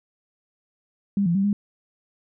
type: tone with pitch steps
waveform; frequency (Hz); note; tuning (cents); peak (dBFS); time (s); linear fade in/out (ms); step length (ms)
sine; 199.9 / 170.6 / 195.6 / 204; G3 / F3 / G3 / G#3; +34 / -40 / -4 / -31; -18; 1.17-1.53; 2; 90
effects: none